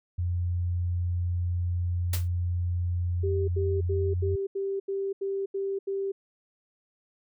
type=tone with pitch glide; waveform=sine; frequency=88 to 89.28 Hz; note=F2 to F2; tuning=+14 to +39 cents; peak=-25 dBFS; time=0.18-4.36 s; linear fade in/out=10 ms; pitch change=+25 cents; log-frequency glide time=4.11-4.17 s
type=noise with exponential decay; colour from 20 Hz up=white; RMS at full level=-28 dBFS; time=2.13-2.28 s; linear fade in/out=5 ms; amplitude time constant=31 ms
type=tone bursts; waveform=sine; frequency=392 Hz; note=G4; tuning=in tune; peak=-27 dBFS; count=9; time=3.23-6.12 s; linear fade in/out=10 ms; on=250 ms; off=80 ms
effects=none